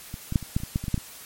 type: clicks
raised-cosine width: 5 ms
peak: -21 / -16 / -7 / -24 / -10 / -29 / -19 / -11 / -20 / -16 / -10 / -18 dBFS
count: 12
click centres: 0.141 / 0.324 / 0.358 / 0.427 / 0.565 / 0.602 / 0.635 / 0.759 / 0.84 / 0.882 / 0.943 / 0.978 s
effects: white hiss -44 dBFS RMS until 1.25 s + MP3 64 kbps